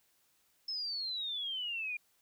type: exponential sweep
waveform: sine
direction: down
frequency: 5274 to 2395 Hz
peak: -35 dBFS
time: 0.68-1.97 s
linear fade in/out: 5 ms
effects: white hiss -72 dBFS RMS until 2.21 s